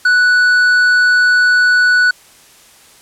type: tone with tanh clipping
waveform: triangle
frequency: 1480 Hz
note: F#6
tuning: in tune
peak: -9 dBFS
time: 0.05-2.11 s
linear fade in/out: 5 ms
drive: 11 dB
effects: white hiss -44 dBFS RMS until 3.01 s + low-pass 11000 Hz 12 dB/octave